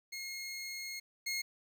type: tone pair in turn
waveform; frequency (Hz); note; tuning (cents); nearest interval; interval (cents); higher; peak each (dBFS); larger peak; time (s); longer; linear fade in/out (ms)
20% pulse; 2153 / 2153; C7 / C7; +49 / +49; unison; 0; neither; -35 / -29; second; 0.12-1 / 1.26-1.42; first; 10
effects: 11-bit